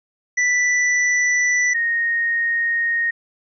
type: tone pair in turn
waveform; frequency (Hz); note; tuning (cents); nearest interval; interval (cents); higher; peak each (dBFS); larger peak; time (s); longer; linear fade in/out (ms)
square / sine; 1975.5 / 1860.6; B6 / A#6; 0 / -4; minor second; 104; first; -16 / -17; first; 0.37-1.74 / 1.74-3.11; neither; 10
effects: resampled to 16000 Hz